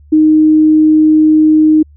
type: tone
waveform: sine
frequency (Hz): 310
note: D#4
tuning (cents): -6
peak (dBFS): -4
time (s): 0.12-1.83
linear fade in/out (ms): 10
effects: added 73 Hz sine -38 dBFS peak until 1.96 s